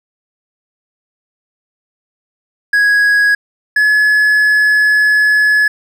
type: tone pair in turn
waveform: triangle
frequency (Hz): 1661.2 / 1703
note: G#6 / G#6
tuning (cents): 0 / +43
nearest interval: unison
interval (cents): 43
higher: second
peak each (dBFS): -6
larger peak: neither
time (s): 2.73-3.35 / 3.76-5.68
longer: second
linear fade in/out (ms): 5
effects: none